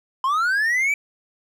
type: linear sweep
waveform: triangle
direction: up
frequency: 1020 to 2335 Hz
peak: -16 dBFS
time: 0.24-0.94 s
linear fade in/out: 2 ms
effects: none